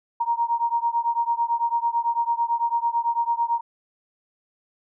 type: beating tone pair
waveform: sine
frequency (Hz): 932.3 / 941.3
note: A#5 / A#5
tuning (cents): 0 / +17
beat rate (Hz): 9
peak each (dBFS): -23 / -24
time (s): 0.2-3.61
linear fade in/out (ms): 10
effects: none